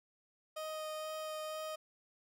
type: tone with vibrato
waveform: 30% pulse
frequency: 622.3 Hz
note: D#5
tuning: in tune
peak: -37 dBFS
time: 0.56-1.76 s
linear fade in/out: 10 ms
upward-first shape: sine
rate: 2.1 Hz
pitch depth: 9 cents each way
effects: none